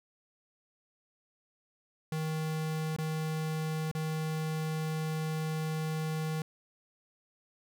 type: tone with dropouts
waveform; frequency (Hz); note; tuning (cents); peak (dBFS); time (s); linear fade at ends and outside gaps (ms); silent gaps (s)
square; 157.3; D#3; +19; -32; 2.12-6.42; 2; 2.964-2.985 / 3.914-3.95
effects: none